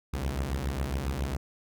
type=beating tone pair; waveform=sawtooth; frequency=63.6 / 70.9 Hz; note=C2 / C#2; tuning=-48 / +40 cents; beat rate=7.3 Hz; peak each=-28 dBFS; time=0.13-1.37 s; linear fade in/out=10 ms; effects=none